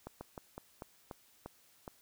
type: slowing click train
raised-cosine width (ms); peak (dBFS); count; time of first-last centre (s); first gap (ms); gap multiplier
1; -29; 8; 0.07-1.878; 140; 1.2
effects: white hiss -66 dBFS RMS until 2.01 s